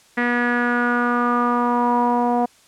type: tone with low-pass filter sweep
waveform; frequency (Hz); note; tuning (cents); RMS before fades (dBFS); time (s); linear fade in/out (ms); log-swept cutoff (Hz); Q
sawtooth; 241.8; B3; -36; -19; 0.17-2.46; 10; 1900 to 810; 5.9
effects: white hiss -53 dBFS RMS until 2.67 s + low-pass 9000 Hz 12 dB/octave